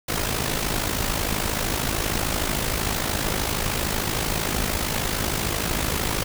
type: noise with amplitude modulation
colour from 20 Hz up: pink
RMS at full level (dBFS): -22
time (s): 0.08-6.24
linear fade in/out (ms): 10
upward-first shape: sine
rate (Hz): 53.1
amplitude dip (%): 65
effects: none